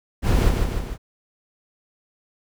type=noise with echo; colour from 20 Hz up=brown; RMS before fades=-18 dBFS; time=0.22-0.53 s; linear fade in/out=50 ms; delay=150 ms; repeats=3; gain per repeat=-4 dB; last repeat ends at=0.98 s; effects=none